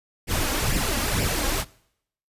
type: noise with flanger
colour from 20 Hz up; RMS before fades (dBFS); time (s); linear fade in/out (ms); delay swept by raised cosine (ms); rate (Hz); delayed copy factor
pink; -24; 0.27-1.65; 50; 0.38 to 3.68; 2.1; +0.6
effects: noise-tail reverb RT60 0.7 s tail -22 dB re dry + resampled to 32000 Hz